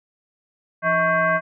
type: tone with frequency modulation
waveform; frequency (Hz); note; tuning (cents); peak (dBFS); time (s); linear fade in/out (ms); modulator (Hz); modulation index
sine; 1108.7; C#6; 0; -16; 0.82-1.41; 50; 469; 1.5
effects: none